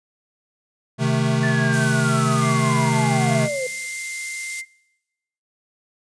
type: chord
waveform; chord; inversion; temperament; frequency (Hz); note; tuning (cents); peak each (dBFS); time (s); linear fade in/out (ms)
square; A diminished; first; equal; 130.81 / 155.56 / 220; C3 / Eb3 / A3; 0 / 0 / 0; -21 / -24 / -24; 0.98-3.49; 50
type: linear sweep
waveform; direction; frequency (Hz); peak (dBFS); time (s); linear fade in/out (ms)
sine; down; 1766 to 493.9; -23; 1.43-3.67; 5
type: high-pass noise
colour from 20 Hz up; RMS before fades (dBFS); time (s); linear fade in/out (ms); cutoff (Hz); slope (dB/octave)
pink; -31; 1.72-4.62; 20; 7000; 12
type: tone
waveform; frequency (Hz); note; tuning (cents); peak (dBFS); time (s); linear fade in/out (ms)
sine; 2093; C7; 0; -28; 2.4-4.66; 50
effects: noise-tail reverb RT60 1.0 s tail -23 dB re dry + resampled to 22050 Hz